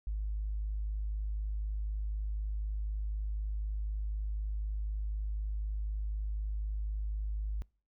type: tone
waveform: sine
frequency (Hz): 52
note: G#1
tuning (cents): +3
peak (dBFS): -31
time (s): 0.07-7.62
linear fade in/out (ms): 0
effects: noise-tail reverb RT60 0.4 s tail -26 dB re dry + tanh soft clip ceiling -27 dBFS